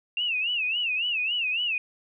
sine tone with vibrato, 2707 Hz, E7, 45 cents sharp, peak -24 dBFS, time 0.17-1.78 s, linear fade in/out 2 ms, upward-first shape sine, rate 3.6 Hz, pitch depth 160 cents each way, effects none

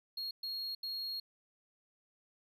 triangle tone bursts at uneven times, 4285 Hz, C8, 40 cents sharp, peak -36 dBFS, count 3, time 0.17-0.31 / 0.43-0.75 / 0.83-1.2 s, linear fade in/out 5 ms, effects none

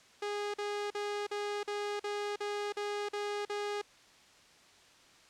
sawtooth tone bursts, 411.8 Hz, G#4, 15 cents flat, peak -30 dBFS, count 10, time 0.22-3.816 s, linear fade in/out 5 ms, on 320 ms, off 44 ms, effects white hiss -60 dBFS RMS until 5.29 s + low-pass 6000 Hz 12 dB/octave

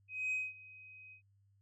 sine tone with ADSR envelope, 2520 Hz, D#7, 21 cents sharp, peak -30 dBFS, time 0.08-1.22 s, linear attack 240 ms, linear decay 210 ms, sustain -22 dB, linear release 96 ms, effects tanh soft clip ceiling -31 dBFS + added 99 Hz sine -67 dBFS peak until 1.61 s

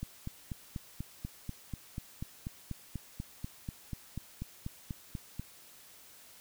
click train, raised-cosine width 5 ms, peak -25 dBFS, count 23, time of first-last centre 0.03-5.396 s, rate 4.1 Hz, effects white hiss -56 dBFS RMS until 6.4 s

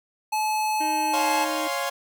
square tone, 860 Hz, A5, 40 cents flat, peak -23 dBFS, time 0.32-1.45 s, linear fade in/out 10 ms
harmonic tone, 311.1 Hz, D#4, in tune, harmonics 1 / 2 / 3 / 5 / 6 / 7 / 8 / 9 / 10, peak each -31 / -37 / -41 / -45 / -47 / -48 / -49 / -50 / -51 dBFS, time 0.8-1.68 s, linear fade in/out 10 ms
sawtooth chord, Db major seventh, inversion none, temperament equal, 554.4 / 698.5 / 830.6 / 1046.5 Hz, Db5 / F5 / Ab5 / C6, 0 / 0 / 0 / 0 cents, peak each -26 / -27 / -30 / -27 dBFS, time 1.13-1.9 s, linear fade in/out 10 ms
effects none

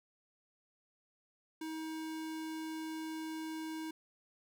square tone, 317.5 Hz, D#4, 35 cents sharp, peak -40 dBFS, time 1.61-3.91 s, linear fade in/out 5 ms, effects none

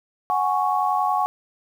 sine chord, F# suspended second, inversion none, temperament equal, 740 / 830.6 / 1108.7 Hz, F#5 / G#5 / C#6, 0 / 0 / 0 cents, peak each -23 dBFS, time 0.3-1.26 s, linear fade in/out 0 ms, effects 8-bit

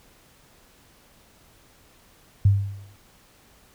sine tone with exponential decay, 99.3 Hz, G2, 23 cents sharp, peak -11 dBFS, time 2.45-2.96 s, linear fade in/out 5 ms, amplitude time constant 110 ms, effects pink hiss -56 dBFS RMS until 3.74 s

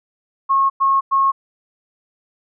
sine tone bursts, 1088 Hz, C#6, 33 cents flat, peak -12 dBFS, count 3, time 0.49-1.32 s, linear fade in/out 20 ms, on 210 ms, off 100 ms, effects none

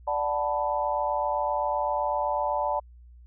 sine chord, B minor seventh, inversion first, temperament equal, 587.3 / 740 / 880 / 987.8 Hz, D5 / F#5 / A5 / B5, 0 / 0 / 0 / 0 cents, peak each -29 / -32 / -28 / -31 dBFS, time 0.07-2.8 s, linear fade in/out 10 ms, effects added 60 Hz sine -47 dBFS peak until 3.26 s

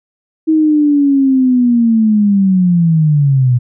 sine linear sweep, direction down, 319.2 to 120 Hz, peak -7 dBFS, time 0.47-3.59 s, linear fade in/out 20 ms, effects none

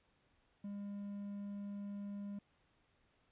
triangle tone, 202.1 Hz, G#3, 47 cents flat, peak -40 dBFS, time 0.64-2.39 s, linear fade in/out 5 ms, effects pink hiss -75 dBFS RMS until 3.31 s + resampled to 8000 Hz

